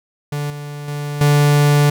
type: tone with level steps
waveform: 45% pulse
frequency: 145.9 Hz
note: D3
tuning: 11 cents flat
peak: -20 / -27 / -22 / -10 dBFS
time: 0.32-1.9 s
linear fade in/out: 5 ms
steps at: 0.5 / 0.88 / 1.21 s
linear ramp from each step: 2 ms
effects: none